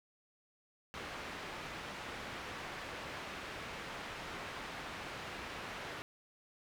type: low-pass noise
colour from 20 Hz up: white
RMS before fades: -45 dBFS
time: 0.94-6.02 s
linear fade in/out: 0 ms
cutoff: 2200 Hz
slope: 12 dB/octave
effects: none